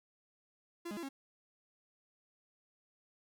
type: tone with pitch steps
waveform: 45% pulse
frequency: 342.1 / 207.2 / 339.8 / 272.5 Hz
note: F4 / G#3 / F4 / C#4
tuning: -36 / -4 / -47 / -29 cents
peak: -40 dBFS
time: 0.85-1.09 s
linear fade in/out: 10 ms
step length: 60 ms
effects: none